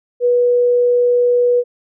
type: tone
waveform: sine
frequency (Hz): 487.5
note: B4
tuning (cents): -23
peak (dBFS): -10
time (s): 0.2-1.64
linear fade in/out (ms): 50
effects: none